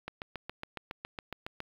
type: click train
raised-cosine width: 0.3 ms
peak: -21 dBFS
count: 12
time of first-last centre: 0.08-1.604 s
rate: 7.22 Hz
effects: low-pass 4000 Hz 12 dB/octave + 8-bit